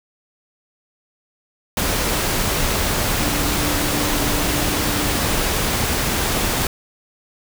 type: tone in noise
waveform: sine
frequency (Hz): 295.1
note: D4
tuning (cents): +8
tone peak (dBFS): -26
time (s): 3.22-5.18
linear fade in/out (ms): 2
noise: pink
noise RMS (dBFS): -20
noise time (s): 1.77-6.67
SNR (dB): -9
effects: none